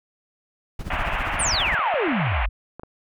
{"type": "noise with tremolo", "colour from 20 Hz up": "brown", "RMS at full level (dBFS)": -26, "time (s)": [0.79, 1.75], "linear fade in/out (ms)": 5, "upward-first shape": "triangle", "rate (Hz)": 15, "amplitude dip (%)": 85}
{"type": "band-pass noise", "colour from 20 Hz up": "pink", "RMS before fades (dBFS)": -27, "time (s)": [0.9, 2.46], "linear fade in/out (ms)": 5, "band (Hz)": [620, 2800], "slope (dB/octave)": 48}
{"type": "exponential sweep", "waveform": "sine", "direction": "down", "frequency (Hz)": [9910, 41.2], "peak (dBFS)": -21, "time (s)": [1.39, 2.49], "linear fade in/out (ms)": 10}
{"type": "clicks", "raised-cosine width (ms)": 1, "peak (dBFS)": -23, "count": 9, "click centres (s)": [1.791, 1.941, 2.078, 2.124, 2.197, 2.27, 2.321, 2.796, 2.834]}
{"effects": []}